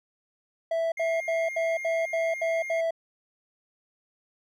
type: tone bursts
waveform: triangle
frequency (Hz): 659.3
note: E5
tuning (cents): 0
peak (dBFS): -22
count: 8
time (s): 0.71-2.908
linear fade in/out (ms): 5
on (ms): 210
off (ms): 74
type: tone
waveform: triangle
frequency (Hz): 2124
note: C7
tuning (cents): +25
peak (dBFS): -31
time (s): 0.97-2.81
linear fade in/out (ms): 5
effects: none